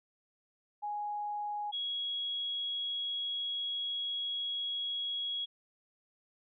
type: tone pair in turn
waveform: sine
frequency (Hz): 830.6 / 3322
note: G#5 / G#7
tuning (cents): 0 / 0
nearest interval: 2 octaves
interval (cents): 2400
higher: second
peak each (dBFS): -34 / -33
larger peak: second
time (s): 0.82-1.72 / 1.72-5.46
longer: second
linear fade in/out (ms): 20
effects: none